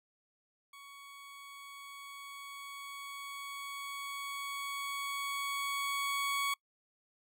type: tone with level ramp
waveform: 20% pulse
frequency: 1119 Hz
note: C#6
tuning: 16 cents sharp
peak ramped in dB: -46 to -26 dBFS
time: 0.73-6.54 s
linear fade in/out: 5 ms
effects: noise-tail reverb RT60 0.1 s tail -24 dB re dry